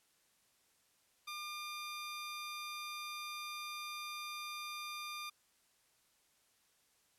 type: tone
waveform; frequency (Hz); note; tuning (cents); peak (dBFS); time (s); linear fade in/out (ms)
15% pulse; 1200; D6; +37; -36; 1.27-5.3; 10
effects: white hiss -73 dBFS RMS until 7.18 s + low-pass 12000 Hz 12 dB/octave